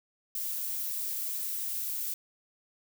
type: noise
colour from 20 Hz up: violet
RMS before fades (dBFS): -34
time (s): 0.35-2.14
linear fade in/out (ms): 2
effects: none